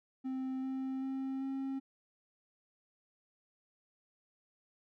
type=tone with pitch steps; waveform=triangle; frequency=261.6 / 264 / 266.5 / 269 Hz; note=C4 / C4 / C4 / C4; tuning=0 / +16 / +32 / +48 cents; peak=-33 dBFS; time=0.24-1.8 s; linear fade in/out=20 ms; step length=390 ms; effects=none